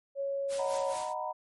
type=tone; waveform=sine; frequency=554 Hz; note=C#5; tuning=1 cent flat; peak=-30 dBFS; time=0.15-0.96 s; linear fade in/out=50 ms
type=noise with tremolo; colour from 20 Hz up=white; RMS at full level=-41 dBFS; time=0.48-1.14 s; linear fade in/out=50 ms; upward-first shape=sine; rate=4.6 Hz; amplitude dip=60%
type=chord; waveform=sine; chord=B major seventh; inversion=first; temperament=just; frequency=617.4 / 740.8 / 926 / 987.8 Hz; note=D#5 / F#5 / A#5 / B5; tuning=-14 / +2 / -12 / 0 cents; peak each=-38 dBFS; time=0.58-1.33 s; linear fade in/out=20 ms
effects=MP3 48 kbps